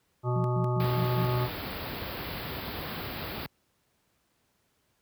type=harmonic tone; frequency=123.47 Hz; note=B2; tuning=in tune; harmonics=1 / 3 / 5 / 7 / 9 / 10; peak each=-26 / -33 / -37 / -37 / -41 / -39 dBFS; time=0.23-1.49 s; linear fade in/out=50 ms
type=tone bursts; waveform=sine; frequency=173.4 Hz; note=F3; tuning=12 cents flat; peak=-29 dBFS; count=5; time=0.36-1.25 s; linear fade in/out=0 ms; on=82 ms; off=120 ms
type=band-stop noise; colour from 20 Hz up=pink; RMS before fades=-36 dBFS; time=0.8-3.46 s; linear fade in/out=0 ms; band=4900 to 12000 Hz; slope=96 dB/octave
effects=pink hiss -72 dBFS RMS until 5.01 s + high-pass 60 Hz 12 dB/octave